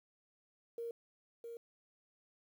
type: tone with echo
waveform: sine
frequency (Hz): 466.2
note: A#4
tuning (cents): 0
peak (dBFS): -39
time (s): 0.78-0.91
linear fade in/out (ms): 2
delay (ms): 660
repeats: 1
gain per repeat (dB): -5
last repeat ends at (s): 1.57
effects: 11-bit